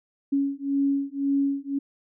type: beating tone pair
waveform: sine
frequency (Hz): 277.2 / 279.1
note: C#4 / C#4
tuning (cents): 0 / +12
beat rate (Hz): 1.9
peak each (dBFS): -25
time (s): 0.32-1.79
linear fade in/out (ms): 10
effects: none